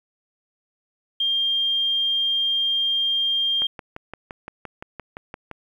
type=tone; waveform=sine; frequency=3200 Hz; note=G7; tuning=35 cents sharp; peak=-19 dBFS; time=1.2-3.67 s; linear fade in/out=5 ms
type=click train; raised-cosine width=0.5 ms; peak=-19 dBFS; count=12; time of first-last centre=3.62-5.513 s; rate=5.81 Hz
effects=9-bit